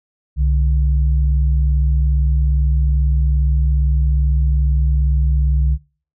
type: tone pair together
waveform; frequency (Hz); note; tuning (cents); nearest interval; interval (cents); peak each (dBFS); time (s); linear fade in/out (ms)
sine; 65.41 / 147.82; C2 / D3; 0 / +12; octave + major second; 1412; -13 / -22; 0.36-5.78; 50
effects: noise-tail reverb RT60 0.4 s tail -20 dB re dry